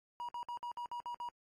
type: tone bursts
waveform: triangle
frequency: 960 Hz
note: B5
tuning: 49 cents flat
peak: -37 dBFS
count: 8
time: 0.2-1.288 s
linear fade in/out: 0 ms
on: 87 ms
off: 56 ms
effects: AAC 48 kbps